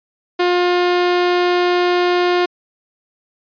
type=tone; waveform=sawtooth; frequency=355.5 Hz; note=F4; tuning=31 cents sharp; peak=-9 dBFS; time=0.39-2.46 s; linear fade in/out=10 ms; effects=resampled to 11025 Hz